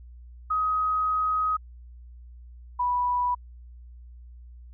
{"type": "tone pair in turn", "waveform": "sine", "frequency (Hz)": [1261, 983.4], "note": ["D#6", "B5"], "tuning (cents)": [23, -8], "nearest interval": "major third", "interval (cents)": 431, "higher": "first", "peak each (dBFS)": -22, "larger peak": "neither", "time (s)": [[0.5, 1.57], [2.79, 3.35]], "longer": "first", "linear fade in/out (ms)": 10, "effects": ["added 60 Hz sine -43 dBFS peak until 4.73 s"]}